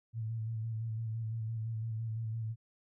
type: tone with vibrato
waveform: sine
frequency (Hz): 112.1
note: A2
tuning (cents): +33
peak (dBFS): -34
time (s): 0.13-2.56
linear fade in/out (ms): 50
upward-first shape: square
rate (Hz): 5.9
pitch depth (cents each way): 31
effects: none